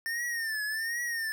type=tone with vibrato; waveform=square; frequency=1806 Hz; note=A6; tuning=45 cents sharp; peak=-31 dBFS; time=0.06-1.32 s; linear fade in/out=0 ms; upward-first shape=triangle; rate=1.3 Hz; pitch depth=120 cents each way; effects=none